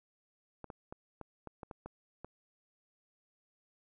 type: clicks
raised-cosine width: 1 ms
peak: -30 dBFS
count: 9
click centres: 0.643 / 0.702 / 0.925 / 1.213 / 1.473 / 1.632 / 1.712 / 1.86 / 2.246 s
effects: none